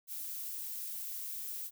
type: noise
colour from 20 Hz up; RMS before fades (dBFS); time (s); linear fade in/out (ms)
violet; -41; 0.07-1.71; 50
effects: none